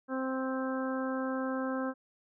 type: harmonic tone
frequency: 262.1 Hz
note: C4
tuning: 3 cents sharp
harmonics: 1 / 2 / 3 / 4 / 5 / 6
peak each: -33 / -36 / -44 / -42 / -42 / -43 dBFS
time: 0.08-1.94 s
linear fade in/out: 50 ms
effects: none